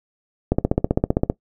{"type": "click train", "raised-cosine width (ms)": 2, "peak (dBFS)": -3, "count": 13, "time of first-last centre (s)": [0.52, 1.299], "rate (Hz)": 15.4, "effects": ["noise-tail reverb RT60 0.1 s tail -20 dB re dry"]}